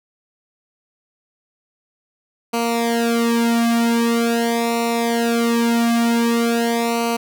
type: tone with flanger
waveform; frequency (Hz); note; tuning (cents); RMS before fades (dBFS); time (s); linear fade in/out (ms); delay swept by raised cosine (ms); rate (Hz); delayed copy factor
sawtooth; 233.1; A#3; 0; -18; 2.53-7.17; 10; 0.57 to 3.67; 0.22; -1
effects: none